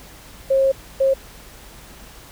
sine tone bursts at uneven times, 538 Hz, C5, 48 cents sharp, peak -13 dBFS, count 2, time 0.5-0.72 / 1-1.14 s, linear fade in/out 10 ms, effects added 50 Hz sine -46 dBFS peak until 2.31 s + pink hiss -43 dBFS RMS until 2.31 s

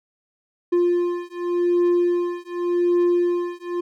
triangle beating tone pair, 350 / 350.87 Hz, F4 / F4, +4 / +8 cents, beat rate 0.87 Hz, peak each -19 / -19 dBFS, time 0.72-3.81 s, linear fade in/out 10 ms, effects none

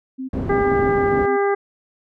sine tone bursts, 261.6 Hz, C4, in tune, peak -25 dBFS, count 8, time 0.18-1.375 s, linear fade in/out 20 ms, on 110 ms, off 45 ms
white low-pass noise, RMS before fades -26 dBFS, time 0.33-1.26 s, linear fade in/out 2 ms, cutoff 290 Hz, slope 12 dB/octave
harmonic tone, 400.7 Hz, G4, 38 cents sharp, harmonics 1 / 2 / 3 / 4 / 5, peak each -17 / -23 / -27 / -29 / -31 dBFS, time 0.49-1.55 s, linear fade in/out 10 ms
effects none

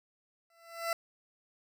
20% pulse tone with exponential growth, 671 Hz, E5, 31 cents sharp, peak -23 dBFS, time 0.5-0.93 s, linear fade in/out 2 ms, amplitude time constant 92 ms, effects none

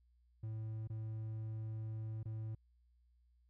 triangle tone with dropouts, 110 Hz, A2, in tune, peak -38 dBFS, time 0.43-2.55 s, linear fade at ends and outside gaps 5 ms, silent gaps 0.875-0.899 / 2.231-2.255 s, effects added 60 Hz sine -68 dBFS peak until 3.49 s

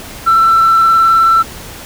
sine tone with vibrato, 1338 Hz, E6, 25 cents sharp, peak -4 dBFS, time 0.26-1.43 s, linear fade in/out 20 ms, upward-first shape square, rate 19 Hz, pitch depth 11 cents each way, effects tanh soft clip ceiling -3 dBFS + pink hiss -30 dBFS RMS until 1.85 s

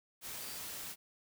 sine tone in noise, 4700 Hz, D8, 1 cent sharp, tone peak -52 dBFS, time 0.39-0.61 s, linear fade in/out 50 ms, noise white, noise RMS -44 dBFS, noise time 0.21-0.96 s, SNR -11 dB, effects none

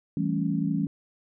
sine chord, A dominant seventh, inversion second, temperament equal, 164.81 / 196 / 220 / 277.2 Hz, E3 / G3 / A3 / C#4, 0 / 0 / 0 / 0 cents, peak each -28 / -29 / -32 / -29 dBFS, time 0.17-0.87 s, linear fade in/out 2 ms, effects none

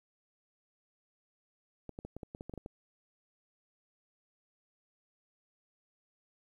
clicks, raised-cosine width 2 ms, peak -29 dBFS, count 11, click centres 1.893 / 1.989 / 2.05 / 2.166 / 2.232 / 2.349 / 2.409 / 2.496 / 2.538 / 2.577 / 2.661 s, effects 11-bit

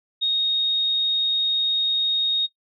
sine tone, 3729 Hz, A#7, in tune, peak -18 dBFS, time 0.21-2.47 s, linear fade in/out 20 ms, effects noise-tail reverb RT60 0.1 s tail -20 dB re dry

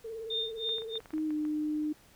sine tone with vibrato, 448.6 Hz, A4, 34 cents sharp, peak -37 dBFS, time 0.04-1 s, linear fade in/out 10 ms, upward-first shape sine, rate 18 Hz, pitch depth 46 cents each way
sine tone with tremolo, 3631 Hz, A#7, 46 cents flat, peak -29 dBFS, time 0.3-0.98 s, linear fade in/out 5 ms, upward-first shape sine, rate 3.1 Hz, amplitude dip 100%
clicks, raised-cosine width 0.5 ms, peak -34 dBFS, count 11, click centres 0.692 / 0.783 / 0.82 / 0.956 / 1.004 / 1.058 / 1.106 / 1.137 / 1.181 / 1.306 / 1.452 s
sine tone with pitch glide, 311.1 to 303.5 Hz, D#4 to D#4, 0 to -43 cents, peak -29 dBFS, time 1.13-1.93 s, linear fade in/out 10 ms, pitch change -43 cents, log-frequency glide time 1.26-1.32 s
effects pink hiss -60 dBFS RMS until 2.15 s

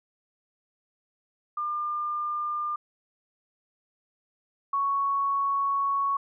sine tone pair in turn, 1200 / 1111.5 Hz, D6 / C#6, +37 / +4 cents, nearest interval minor second, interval 133 cents, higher first, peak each -27 / -23 dBFS, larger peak second, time 1.57-2.76 / 4.73-6.17 s, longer second, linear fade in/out 5 ms, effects none

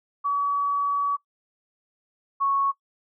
sine tone pair in turn, 1137 / 1105.9 Hz, C#6 / C#6, +44 / -4 cents, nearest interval unison, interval 48 cents, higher first, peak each -21 / -20 dBFS, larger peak second, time 0.24-1.17 / 2.4-2.72 s, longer first, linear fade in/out 20 ms, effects noise-tail reverb RT60 0.1 s tail -19 dB re dry

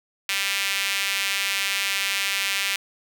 sawtooth tone with high-pass filter, 196.8 Hz, G3, 7 cents sharp, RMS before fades -25 dBFS, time 0.29-2.76 s, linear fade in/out 2 ms, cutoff 2400 Hz, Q 1.9, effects none

